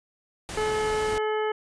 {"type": "noise", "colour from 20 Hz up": "pink", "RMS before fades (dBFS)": -35, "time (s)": [0.49, 1.18], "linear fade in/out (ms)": 0}
{"type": "harmonic tone", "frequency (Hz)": 430, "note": "A4", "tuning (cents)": -40, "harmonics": [1, 2, 3, 4, 5, 7], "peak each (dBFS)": [-25, -31, -35, -37, -39, -42], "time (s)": [0.57, 1.52], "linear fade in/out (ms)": 5}
{"effects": ["resampled to 22050 Hz"]}